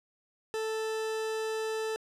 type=tone; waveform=40% pulse; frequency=440 Hz; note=A4; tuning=in tune; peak=-30 dBFS; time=0.54-1.96 s; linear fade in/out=0 ms; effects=low-pass 10000 Hz 12 dB/octave + 11-bit